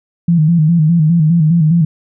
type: tone with vibrato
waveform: sine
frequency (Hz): 162.2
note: E3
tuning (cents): -28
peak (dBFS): -7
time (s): 0.28-1.85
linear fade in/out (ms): 5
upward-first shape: square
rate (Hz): 4.9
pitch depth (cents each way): 86
effects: none